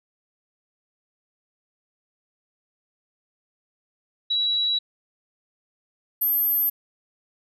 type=tone pair in turn; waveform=sine; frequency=3903 / 12906 Hz; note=B7 / G9; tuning=-21 / +49 cents; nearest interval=octave + major sixth; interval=2070 cents; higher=second; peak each=-20 / -19 dBFS; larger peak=second; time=4.3-4.79 / 6.21-6.7 s; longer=neither; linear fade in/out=10 ms; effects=none